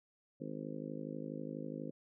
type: harmonic tone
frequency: 52.2 Hz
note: G#1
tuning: 10 cents sharp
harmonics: 3 / 4 / 5 / 6 / 7 / 8 / 9 / 10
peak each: -47 / -48 / -45 / -48 / -54 / -53 / -51 / -50 dBFS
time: 0.4-1.91 s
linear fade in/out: 10 ms
effects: none